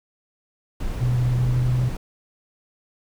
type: noise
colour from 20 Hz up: brown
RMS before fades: -28 dBFS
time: 0.8-1.97 s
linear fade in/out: 5 ms
type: tone with pitch glide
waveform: sine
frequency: 123.47 to 125.05 Hz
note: B2 to B2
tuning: 0 to +22 cents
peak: -18 dBFS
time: 1-1.9 s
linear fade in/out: 20 ms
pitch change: +22 cents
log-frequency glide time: 1.28-1.66 s
effects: none